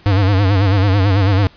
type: tone with vibrato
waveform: square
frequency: 98 Hz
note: G2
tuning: in tune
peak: -11 dBFS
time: 0.06-1.47 s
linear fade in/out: 0 ms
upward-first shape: sine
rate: 9.1 Hz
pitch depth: 100 cents each way
effects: pink hiss -46 dBFS RMS until 1.56 s + resampled to 11025 Hz